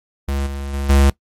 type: tone with level steps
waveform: square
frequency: 69.3 Hz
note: C#2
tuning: in tune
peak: -19 / -25 / -21 / -10 dBFS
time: 0.28-1.1 s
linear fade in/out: 5 ms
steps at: 0.46 / 0.73 / 0.89 s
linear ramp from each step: 10 ms
effects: noise-tail reverb RT60 0.1 s tail -20 dB re dry + MP3 64 kbps